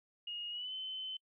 sine tone with pitch glide, 2866 to 3054 Hz, F7 to G7, +44 to -46 cents, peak -39 dBFS, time 0.27-1.17 s, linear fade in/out 5 ms, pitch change +110 cents, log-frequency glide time 0.5-0.73 s, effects noise-tail reverb RT60 0.1 s tail -26 dB re dry

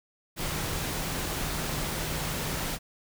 sine tone in noise, 155.56 Hz, D#3, in tune, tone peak -39 dBFS, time 0.36-2.79 s, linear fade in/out 50 ms, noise pink, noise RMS -32 dBFS, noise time 0.36-2.79 s, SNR -10 dB, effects none

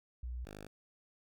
sine / 5% pulse tone pair in turn, 61 / 51 Hz, B1 / G#1, -21 / -31 cents, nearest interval minor third, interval 310 cents, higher first, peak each -38 / -36 dBFS, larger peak second, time 0.23-0.45 / 0.45-0.67 s, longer neither, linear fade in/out 5 ms, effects none

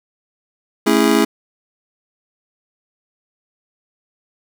square chord, A major seventh, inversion none, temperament just, 220 / 275 / 330 / 412.5 Hz, A3 / C#4 / E4 / G#4, 0 / -14 / +2 / -12 cents, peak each -18 dBFS, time 0.86-1.25 s, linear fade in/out 10 ms, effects none

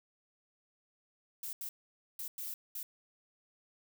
violet noise bursts at uneven times, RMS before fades -41 dBFS, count 5, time 1.43-1.53 / 1.61-1.69 / 2.19-2.28 / 2.38-2.54 / 2.75-2.83 s, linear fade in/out 2 ms, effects none

